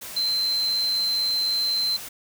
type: tone in noise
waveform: sine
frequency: 4098 Hz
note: C8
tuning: 37 cents flat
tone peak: -21 dBFS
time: 0.16-1.97 s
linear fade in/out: 10 ms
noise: white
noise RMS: -37 dBFS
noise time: 0.01-2.09 s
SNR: +13 dB
effects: none